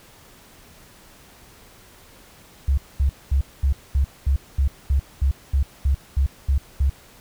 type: tone bursts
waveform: sine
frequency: 68.3 Hz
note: C#2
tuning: 25 cents flat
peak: -15 dBFS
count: 14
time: 2.68-6.898 s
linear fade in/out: 5 ms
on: 97 ms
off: 220 ms
effects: pink hiss -49 dBFS RMS until 7.2 s